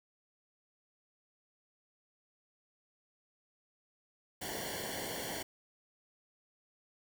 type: noise with comb filter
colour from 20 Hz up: pink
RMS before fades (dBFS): -40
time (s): 4.41-5.43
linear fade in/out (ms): 10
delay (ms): 0.79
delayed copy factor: -0.95
effects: none